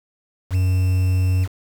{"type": "tone with quantisation", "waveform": "triangle", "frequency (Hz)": 92.5, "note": "F#2", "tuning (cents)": 0, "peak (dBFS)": -13, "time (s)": [0.5, 1.48], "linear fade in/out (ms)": 50, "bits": 6, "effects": []}